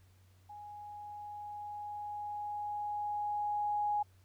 sine tone with level ramp, 830.6 Hz, G#5, in tune, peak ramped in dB -46 to -29 dBFS, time 0.49-4.03 s, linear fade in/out 10 ms, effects added 93 Hz sine -61 dBFS peak until 4.24 s + pink hiss -71 dBFS RMS until 4.24 s

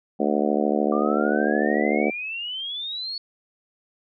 harmonic tone, 73.42 Hz, D2, in tune, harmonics 3 / 4 / 5 / 6 / 7 / 8 / 9 / 10, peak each -25 / -26 / -27 / -28 / -28 / -29 / -30 / -30 dBFS, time 0.19-2.11 s, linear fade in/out 20 ms
sine exponential sweep, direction up, 1163 to 4435 Hz, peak -28 dBFS, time 0.92-3.18 s, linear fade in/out 2 ms
effects none

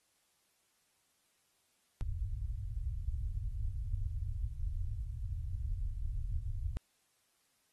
pink low-pass noise, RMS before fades -37 dBFS, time 2.01-6.77 s, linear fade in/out 0 ms, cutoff 110 Hz, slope 48 dB/octave, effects white hiss -75 dBFS RMS until 7.72 s + AAC 32 kbps

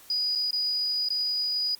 sine tone with dropouts, 4926 Hz, D#8, 18 cents flat, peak -24 dBFS, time 0.1-1.75 s, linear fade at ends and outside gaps 2 ms, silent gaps 0.352-0.356 / 0.508-0.53 / 1.087-1.103 s, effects white hiss -52 dBFS RMS until 1.79 s + Opus 48 kbps

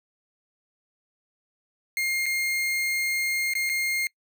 40% pulse tone with dropouts, 2125 Hz, C7, 26 cents sharp, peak -23 dBFS, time 1.97-4.07 s, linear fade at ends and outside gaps 1 ms, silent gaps 2.258-2.263 / 3.536-3.552 / 3.693-3.697 s, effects noise-tail reverb RT60 0.1 s tail -25 dB re dry

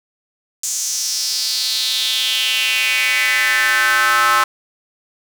square tone with high-pass filter sweep, 118.3 Hz, A#2, 26 cents sharp, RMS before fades -17 dBFS, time 0.63-4.44 s, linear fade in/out 5 ms, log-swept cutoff 6900 to 1200 Hz, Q 4.3, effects 7-bit

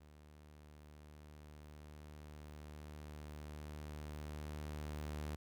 sawtooth tone with level ramp, 75.1 Hz, D2, 39 cents sharp, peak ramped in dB -55 to -37 dBFS, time 0-5.36 s, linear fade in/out 10 ms, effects none

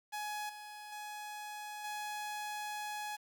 sawtooth tone with level steps, 840 Hz, G#5, 19 cents sharp, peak -34 / -43 / -39 / -35 dBFS, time 0.12-3.17 s, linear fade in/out 20 ms, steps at 0.49 / 0.92 / 1.84 s, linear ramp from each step 5 ms, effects 10-bit

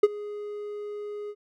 triangle tone with ADSR envelope, 415.3 Hz, G#4, in tune, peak -9 dBFS, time 0.03-1.35 s, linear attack 6 ms, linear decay 34 ms, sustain -22 dB, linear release 53 ms, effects none

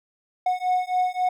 triangle beating tone pair, 730 / 733.7 Hz, F#5 / F#5, -24 / -15 cents, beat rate 3.7 Hz, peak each -22 dBFS, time 0.46-1.29 s, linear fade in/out 5 ms, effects none

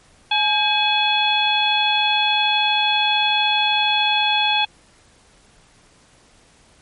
harmonic tone with a mistuned harmonic, 847 Hz, G#5, 34 cents sharp, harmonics 1 / 2 / 3 / 4 / 5, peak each -20 / -28 / -21 / -19 / -31 dBFS, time 0.31-4.65 s, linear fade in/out 5 ms, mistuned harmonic 2, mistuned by -91 cents, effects pink hiss -53 dBFS RMS until 6.81 s + MP3 48 kbps

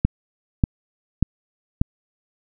click train, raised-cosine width 5 ms, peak -3 dBFS, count 4, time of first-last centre 0.05-1.815 s, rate 1.7 Hz, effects none

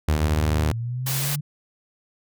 sine linear sweep, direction up, 78.2 to 148.2 Hz, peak -25 dBFS, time 0.08-1.41 s, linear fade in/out 10 ms
sawtooth tone, 76.5 Hz, D#2, 29 cents flat, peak -16 dBFS, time 0.08-0.72 s, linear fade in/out 5 ms
white noise, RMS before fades -27 dBFS, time 1.06-1.36 s, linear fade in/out 10 ms
effects none

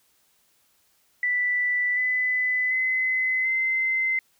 sine tone with pitch steps, 1975.5 / 2005 / 2036 / 2067 Hz, B6 / B6 / C7 / C7, 0 / +26 / -48 / -22 cents, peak -21 dBFS, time 1.23-4.19 s, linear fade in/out 2 ms, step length 740 ms, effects white hiss -65 dBFS RMS until 4.39 s

